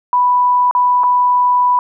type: tone with dropouts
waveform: sine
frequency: 988 Hz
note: B5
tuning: in tune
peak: -9 dBFS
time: 0.13-1.79 s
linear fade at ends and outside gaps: 1 ms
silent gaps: 0.711-0.75 / 1.035-1.039 s
effects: none